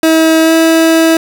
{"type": "tone with pitch glide", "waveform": "30% pulse", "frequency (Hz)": [321.3, 325.4], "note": ["E4", "E4"], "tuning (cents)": [-44, -22], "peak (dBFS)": -3, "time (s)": [0.03, 1.17], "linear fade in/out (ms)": 2, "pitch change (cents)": 22, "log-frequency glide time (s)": [0.42, 0.53], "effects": []}